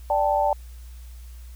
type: chord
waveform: sine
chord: D suspended fourth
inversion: none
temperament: equal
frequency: 587.3 / 784 / 880 Hz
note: D5 / G5 / A5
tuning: 0 / 0 / 0 cents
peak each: -23 dBFS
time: 0.1-0.53 s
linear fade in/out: 2 ms
effects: added 60 Hz sine -38 dBFS peak until 1.55 s + white hiss -55 dBFS RMS until 1.55 s